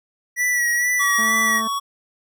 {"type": "tone with vibrato", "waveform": "square", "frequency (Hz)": 1940, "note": "B6", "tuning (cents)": -31, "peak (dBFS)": -18, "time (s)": [0.36, 1.62], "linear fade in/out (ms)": 50, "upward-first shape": "sine", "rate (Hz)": 2.2, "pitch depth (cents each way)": 36}
{"type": "tone with pitch glide", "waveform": "square", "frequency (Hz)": [1142, 1119.8], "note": ["D6", "C#6"], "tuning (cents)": [-49, 17], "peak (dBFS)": -22, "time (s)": [0.99, 1.8], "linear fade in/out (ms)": 20, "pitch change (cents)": -34, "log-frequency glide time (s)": [1.48, 1.68]}
{"type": "harmonic tone", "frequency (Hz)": 222.4, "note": "A3", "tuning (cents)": 19, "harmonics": [1, 2, 3, 4, 5, 6, 7, 8], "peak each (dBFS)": [-28, -39, -37, -41, -42, -50, -45, -46], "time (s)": [1.18, 1.68], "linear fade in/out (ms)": 10}
{"effects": []}